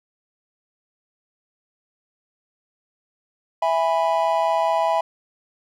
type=chord; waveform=triangle; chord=E major; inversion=none; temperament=just; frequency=659.3 / 824.1 / 988.9 Hz; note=E5 / G#5 / B5; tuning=0 / -14 / +2 cents; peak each=-19 / -21 / -21 dBFS; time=3.62-5.01 s; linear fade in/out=5 ms; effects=none